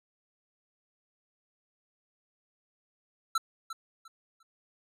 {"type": "tone with echo", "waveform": "square", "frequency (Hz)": 1333, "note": "E6", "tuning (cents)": 19, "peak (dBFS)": -25, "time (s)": [3.35, 3.38], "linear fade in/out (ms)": 5, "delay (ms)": 350, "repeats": 3, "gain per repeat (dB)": -12, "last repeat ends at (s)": 4.43, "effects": ["low-pass 11000 Hz 12 dB/octave"]}